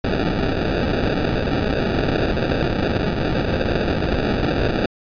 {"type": "noise with sample-and-hold", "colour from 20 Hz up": "white", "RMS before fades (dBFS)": -20, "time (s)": [0.04, 4.86], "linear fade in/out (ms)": 5, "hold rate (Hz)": 1050, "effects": ["resampled to 11025 Hz"]}